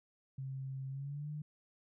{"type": "tone with pitch glide", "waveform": "sine", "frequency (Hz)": [133.8, 150.19], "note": ["C3", "D3"], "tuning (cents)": [39, 39], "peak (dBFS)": -39, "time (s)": [0.38, 1.42], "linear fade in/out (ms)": 5, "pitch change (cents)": 200, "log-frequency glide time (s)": [0.89, 1.3], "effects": []}